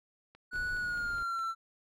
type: click train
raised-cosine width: 0.3 ms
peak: -39 dBFS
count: 6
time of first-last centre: 0.35-1.392 s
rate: 4.8 Hz
type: tone with pitch glide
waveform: triangle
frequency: 1473 to 1343 Hz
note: F#6 to E6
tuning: -8 to +32 cents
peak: -30 dBFS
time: 0.51-1.55 s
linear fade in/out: 50 ms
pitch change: -160 cents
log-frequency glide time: 0.76-1.44 s
type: noise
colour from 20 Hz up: brown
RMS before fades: -46 dBFS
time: 0.53-1.23 s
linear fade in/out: 2 ms
effects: none